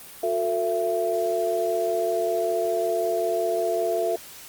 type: tone cluster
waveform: sine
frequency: 362.7 / 448 / 670 Hz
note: F#4 / A4 / E5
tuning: -34 / +31 / +28 cents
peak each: -28 / -27 / -24 dBFS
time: 0.23-4.16 s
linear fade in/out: 5 ms
effects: white hiss -43 dBFS RMS until 4.48 s + Opus 32 kbps